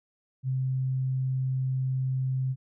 sine tone, 130.81 Hz, C3, in tune, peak -25 dBFS, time 0.43-2.56 s, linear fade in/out 50 ms, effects none

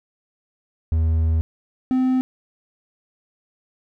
triangle tone pair in turn, 80.5 / 257.5 Hz, E2 / C4, -41 / -28 cents, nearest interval octave + minor sixth, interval 2013 cents, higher second, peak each -14 dBFS, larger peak neither, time 0.92-1.41 / 1.91-2.21 s, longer first, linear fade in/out 0 ms, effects none

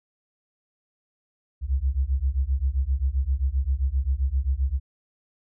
sine beating tone pair, 63.3 / 70.9 Hz, B1 / C#2, +43 / +40 cents, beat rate 7.6 Hz, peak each -24 dBFS, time 1.61-4.8 s, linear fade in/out 50 ms, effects none

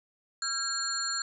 sine tone cluster, 1354 / 1614 / 4285 / 7190 Hz, E6 / G#6 / C8 / A8, +46 / -50 / +40 / +36 cents, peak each -36 / -37 / -33 / -34 dBFS, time 0.42-1.22 s, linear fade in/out 2 ms, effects none

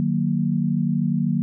sine chord, D# minor, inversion none, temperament equal with one note detuned, 152.8 / 185 / 233.1 Hz, D#3 / F#3 / A#3, -31 / 0 / 0 cents, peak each -23 dBFS, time 0-1.42 s, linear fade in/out 0 ms, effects none

